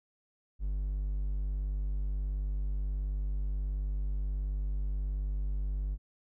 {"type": "tone", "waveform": "triangle", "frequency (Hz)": 49.29, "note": "G1", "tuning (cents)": 10, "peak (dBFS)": -28, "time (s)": [0.59, 5.98], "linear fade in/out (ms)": 50, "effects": []}